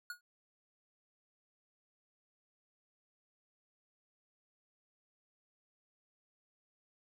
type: tone with exponential decay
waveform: square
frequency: 1446 Hz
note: F#6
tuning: 40 cents flat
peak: -38 dBFS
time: 0.1-0.21 s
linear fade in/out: 2 ms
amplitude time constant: 23 ms
effects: none